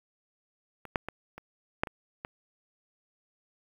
clicks, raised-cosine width 0.5 ms, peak -28 / -11 / -20 / -28 / -10 / -23 / -21 dBFS, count 7, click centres 0.853 / 0.958 / 1.086 / 1.38 / 1.835 / 1.872 / 2.249 s, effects 8-bit

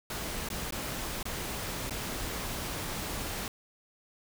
pink noise with dropouts, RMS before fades -36 dBFS, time 0.1-3.48 s, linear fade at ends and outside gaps 2 ms, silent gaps 0.488-0.501 / 0.708-0.723 / 1.229-1.254 / 1.897-1.907 s, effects none

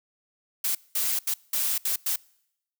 blue noise bursts at uneven times, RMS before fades -26 dBFS, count 6, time 0.64-0.75 / 0.95-1.19 / 1.27-1.34 / 1.53-1.78 / 1.85-1.96 / 2.06-2.16 s, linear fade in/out 5 ms, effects noise-tail reverb RT60 0.8 s tail -25 dB re dry

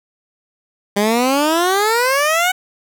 15% pulse exponential sweep, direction up, 199.1 to 754 Hz, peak -7 dBFS, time 0.96-2.52 s, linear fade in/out 10 ms, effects none

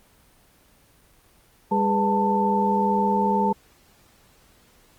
sine tone cluster, 201.9 / 411.8 / 493.8 / 889 Hz, G#3 / G#4 / B4 / A5, -49 / -15 / 0 / +18 cents, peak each -23 / -27 / -29 / -21 dBFS, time 1.71-3.53 s, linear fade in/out 10 ms, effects pink hiss -57 dBFS RMS until 4.98 s + Opus 24 kbps

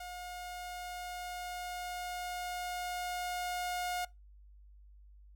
sawtooth tone with level ramp, 717 Hz, F5, 45 cents sharp, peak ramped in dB -39 to -30 dBFS, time 0-4.05 s, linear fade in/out 5 ms, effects noise-tail reverb RT60 0.2 s tail -22 dB re dry + added 50 Hz sine -54 dBFS peak until 5.35 s

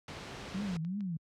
pink noise, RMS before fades -43 dBFS, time 0.08-0.77 s, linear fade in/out 2 ms
sine tone with vibrato, 181.7 Hz, F#3, 31 cents flat, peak -33 dBFS, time 0.54-1.17 s, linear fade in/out 5 ms, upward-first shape triangle, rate 2.8 Hz, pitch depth 260 cents each way
clicks, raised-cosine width 0.2 ms, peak -38 dBFS, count 3, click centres 0.733 / 0.849 / 1.007 s
effects high-pass 60 Hz 12 dB/octave + low-pass 5000 Hz 12 dB/octave

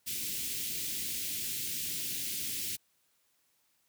white band-stop noise, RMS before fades -36 dBFS, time 0.06-2.77 s, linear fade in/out 20 ms, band 360 to 2300 Hz, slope 24 dB/octave, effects white hiss -73 dBFS RMS until 3.88 s + high-pass 60 Hz 12 dB/octave

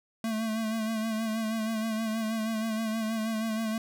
square tone with vibrato, 221.3 Hz, A3, 10 cents sharp, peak -29 dBFS, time 0.24-3.78 s, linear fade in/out 2 ms, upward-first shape sine, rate 6.3 Hz, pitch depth 40 cents each way, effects none

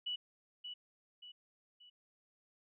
sine tone with echo, 2950 Hz, F#7, 6 cents flat, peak -36 dBFS, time 0.06-0.16 s, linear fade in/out 10 ms, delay 580 ms, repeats 3, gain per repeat -7 dB, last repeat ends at 1.9 s, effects none

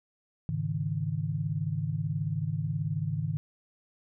sine chord, Ab suspended fourth, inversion none, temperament equal with one note detuned, 103.83 / 138.59 / 157.1 Hz, Ab2 / Db3 / Eb3, 0 / 0 / +17 cents, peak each -34 / -33 / -31 dBFS, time 0.49-3.37 s, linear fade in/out 0 ms, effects none

